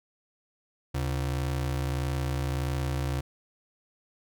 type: ring-modulated tone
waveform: square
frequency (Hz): 103.8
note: G#2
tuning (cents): 0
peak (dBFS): -25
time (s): 0.94-3.21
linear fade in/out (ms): 10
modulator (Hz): 30.8
effects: none